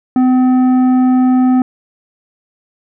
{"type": "tone with tanh clipping", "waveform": "sine", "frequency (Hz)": 254.8, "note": "C4", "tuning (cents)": -46, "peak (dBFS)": -9, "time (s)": [0.16, 1.62], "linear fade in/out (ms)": 2, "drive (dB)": 9, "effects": []}